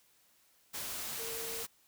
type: tone in noise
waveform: sine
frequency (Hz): 456.2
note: A#4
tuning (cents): -37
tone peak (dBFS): -44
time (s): 1.18-1.64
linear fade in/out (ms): 20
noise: white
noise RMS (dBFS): -40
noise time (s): 0.73-1.67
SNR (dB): -7
effects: white hiss -68 dBFS RMS until 1.87 s